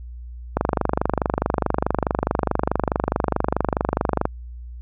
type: click train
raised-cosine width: 1 ms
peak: -4 dBFS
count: 92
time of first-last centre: 0.57-4.254 s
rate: 24.7 Hz
effects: added 60 Hz sine -33 dBFS peak until 4.81 s